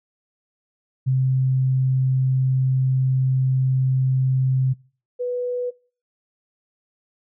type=tone pair in turn; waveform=sine; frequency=130.81 / 492.7 Hz; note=C3 / B4; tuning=0 / -4 cents; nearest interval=octave + major seventh; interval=2296 cents; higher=second; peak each=-16 / -22 dBFS; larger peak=first; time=1.06-4.74 / 5.19-5.71 s; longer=first; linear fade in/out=20 ms; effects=noise-tail reverb RT60 0.4 s tail -23 dB re dry